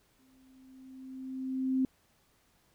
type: tone with exponential growth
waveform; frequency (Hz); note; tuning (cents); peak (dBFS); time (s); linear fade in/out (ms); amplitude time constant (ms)
sine; 261.6; C4; 0; -24; 0.19-1.85; 2; 360
effects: pink hiss -69 dBFS RMS until 2.74 s